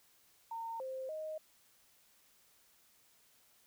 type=tone with pitch steps; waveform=sine; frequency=913 / 524 / 624 Hz; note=A#5 / C5 / D#5; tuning=-36 / +2 / +5 cents; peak=-39 dBFS; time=0.51-1.38 s; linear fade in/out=5 ms; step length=290 ms; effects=white hiss -68 dBFS RMS until 3.66 s